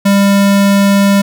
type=tone; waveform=square; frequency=199.1 Hz; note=G3; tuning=27 cents sharp; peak=-7 dBFS; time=0.05-1.22 s; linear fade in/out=10 ms; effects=none